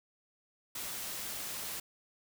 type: noise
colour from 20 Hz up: white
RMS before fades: -40 dBFS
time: 0.75-1.8 s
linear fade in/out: 5 ms
effects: none